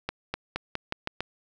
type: accelerating click train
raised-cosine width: 0.3 ms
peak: -13 dBFS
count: 7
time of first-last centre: 0.09-1.206 s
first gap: 250 ms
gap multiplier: 0.88
effects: none